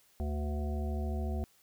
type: harmonic tone with a mistuned harmonic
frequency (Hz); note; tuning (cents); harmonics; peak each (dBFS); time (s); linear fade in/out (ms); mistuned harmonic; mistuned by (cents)
73.9; D2; +11; 1 / 3 / 5 / 7 / 9 / 10; -32 / -40 / -44 / -49 / -46 / -48; 0.2-1.44; 0; 7; -38
effects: white hiss -66 dBFS RMS until 1.62 s